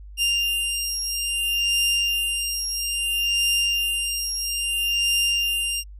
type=beating tone pair; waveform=sawtooth; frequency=2794 / 2794.6 Hz; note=F7 / F7; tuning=0 / 0 cents; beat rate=0.6 Hz; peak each=-21 / -21 dBFS; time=0.17-5.84 s; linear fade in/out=50 ms; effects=added 50 Hz sine -38 dBFS peak until 5.99 s + resampled to 32000 Hz